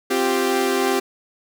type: chord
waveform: sawtooth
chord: C suspended fourth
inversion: none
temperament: equal with one note detuned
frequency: 262.4 / 349.2 / 392 Hz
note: C4 / F4 / G4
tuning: +5 / 0 / 0 cents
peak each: -20 / -21 / -16 dBFS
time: 0.1-1 s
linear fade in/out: 10 ms
effects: none